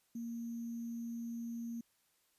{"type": "tone with sample-and-hold", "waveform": "sine", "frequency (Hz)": 233.1, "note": "A#3", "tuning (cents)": 0, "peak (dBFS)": -39, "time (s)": [0.15, 1.81], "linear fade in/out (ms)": 5, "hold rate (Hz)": 6300, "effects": ["white hiss -75 dBFS RMS until 2.38 s", "resampled to 32000 Hz"]}